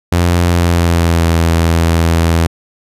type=tone with pitch glide; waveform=sawtooth; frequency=86.9 to 83.12 Hz; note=F2 to E2; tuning=-8 to +15 cents; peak=-5 dBFS; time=0.12-2.47 s; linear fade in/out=5 ms; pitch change=-77 cents; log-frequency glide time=0.47-1.33 s; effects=resampled to 32000 Hz